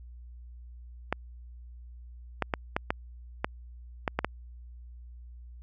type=clicks; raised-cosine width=0.5 ms; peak=-11 dBFS; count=9; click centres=1.126 / 2.423 / 2.538 / 2.765 / 2.905 / 3.445 / 4.078 / 4.19 / 4.246 s; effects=added 60 Hz sine -44 dBFS peak until 5.62 s